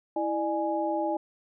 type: tone cluster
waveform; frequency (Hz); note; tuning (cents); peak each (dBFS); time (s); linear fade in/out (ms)
sine; 328.3 / 601 / 833; E4 / D5 / G#5; -7 / +40 / +5; -30; 0.16-1.17; 5
effects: none